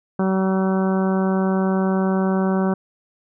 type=harmonic tone; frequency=190 Hz; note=F#3; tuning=46 cents sharp; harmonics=1 / 2 / 3 / 4 / 5 / 6 / 7 / 8; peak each=-18 / -24 / -28 / -30 / -32 / -34 / -35 / -36 dBFS; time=0.19-2.74 s; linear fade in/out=5 ms; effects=none